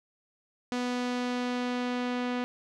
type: tone with low-pass filter sweep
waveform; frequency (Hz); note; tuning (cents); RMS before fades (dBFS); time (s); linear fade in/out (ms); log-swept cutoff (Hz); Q
sawtooth; 246.9; B3; 0; -31; 0.72-2.44; 0; 5800 to 3200; 0.96
effects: none